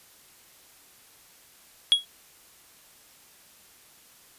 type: tone with exponential decay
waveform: triangle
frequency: 3322 Hz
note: G#7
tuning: in tune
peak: -10 dBFS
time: 1.92-2.05 s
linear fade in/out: 0 ms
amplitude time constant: 28 ms
effects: white hiss -55 dBFS RMS until 4.38 s + resampled to 32000 Hz